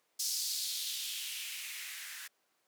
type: noise with band-pass filter sweep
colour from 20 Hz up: violet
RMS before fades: -39 dBFS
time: 0.19-2.28 s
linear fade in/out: 10 ms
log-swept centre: 5400 to 1600 Hz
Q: 2.6
effects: pink hiss -75 dBFS RMS until 2.67 s + high-pass 400 Hz 12 dB/octave